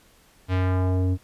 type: tone with low-pass filter sweep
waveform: square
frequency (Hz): 92.5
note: F#2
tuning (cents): 0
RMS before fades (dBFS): -22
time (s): 0.48-1.18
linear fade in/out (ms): 50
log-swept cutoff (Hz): 3500 to 270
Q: 1.1
effects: pink hiss -57 dBFS RMS until 1.23 s + resampled to 32000 Hz